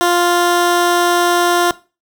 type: tone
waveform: 15% pulse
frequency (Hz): 350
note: F4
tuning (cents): +4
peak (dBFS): -5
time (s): 0.01-1.71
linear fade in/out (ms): 0
effects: noise-tail reverb RT60 0.3 s tail -18 dB re dry